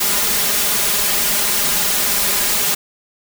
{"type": "noise with comb filter", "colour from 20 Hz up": "white", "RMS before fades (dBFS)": -17, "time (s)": [0, 2.75], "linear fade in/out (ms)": 10, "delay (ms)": 4.9, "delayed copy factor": 0.9, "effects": []}